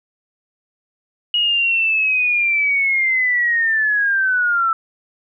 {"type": "linear sweep", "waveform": "sine", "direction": "down", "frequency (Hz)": [2898, 1318], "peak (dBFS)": -14, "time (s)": [1.34, 4.73], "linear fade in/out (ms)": 2, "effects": []}